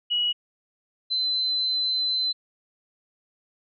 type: tone pair in turn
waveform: sine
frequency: 2916 / 4052 Hz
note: F#7 / B7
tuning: -26 / +44 cents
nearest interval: tritone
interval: 570 cents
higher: second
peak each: -21 / -22 dBFS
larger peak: first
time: 0.1-0.33 / 1.1-2.33 s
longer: second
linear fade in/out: 20 ms
effects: none